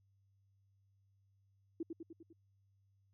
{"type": "tone with echo", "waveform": "sine", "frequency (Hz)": 330, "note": "E4", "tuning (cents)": 2, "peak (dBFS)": -36, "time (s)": [1.8, 1.83], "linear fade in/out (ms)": 5, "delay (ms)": 100, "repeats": 5, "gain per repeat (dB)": -4, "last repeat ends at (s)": 2.33, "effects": ["added 98 Hz sine -70 dBFS peak until 3.13 s"]}